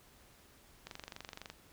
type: click train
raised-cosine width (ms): 0.2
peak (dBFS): -27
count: 16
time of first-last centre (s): 0.87-1.5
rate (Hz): 23.8
effects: pink hiss -62 dBFS RMS until 1.72 s